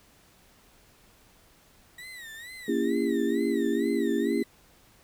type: tone with vibrato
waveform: 35% pulse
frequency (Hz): 1907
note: A#6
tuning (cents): +39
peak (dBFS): -39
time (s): 1.98-4.44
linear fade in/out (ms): 5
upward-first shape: sine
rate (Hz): 2.2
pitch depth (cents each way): 130
type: chord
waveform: sine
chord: A# diminished seventh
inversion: none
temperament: just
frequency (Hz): 233.1 / 279.7 / 335.6 / 402.8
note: A#3 / C#4 / E4 / G4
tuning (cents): 0 / +16 / +31 / +47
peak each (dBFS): -29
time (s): 2.68-4.43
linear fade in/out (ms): 5
effects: pink hiss -59 dBFS RMS until 5.03 s